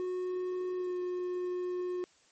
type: tone with pitch glide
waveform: triangle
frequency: 365.2 to 360.4 Hz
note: F#4 to F#4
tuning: -23 to -45 cents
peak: -30 dBFS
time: 0-2.04 s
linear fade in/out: 0 ms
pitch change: -22 cents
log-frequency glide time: 0.75-0.94 s
effects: white hiss -65 dBFS RMS until 2.31 s + MP3 32 kbps